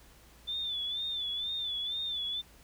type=tone with vibrato; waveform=sine; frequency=3519 Hz; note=A7; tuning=in tune; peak=-32 dBFS; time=0.47-2.42 s; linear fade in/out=20 ms; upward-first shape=sine; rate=2.1 Hz; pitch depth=75 cents each way; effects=added 58 Hz sine -59 dBFS peak until 2.63 s + pink hiss -59 dBFS RMS until 2.63 s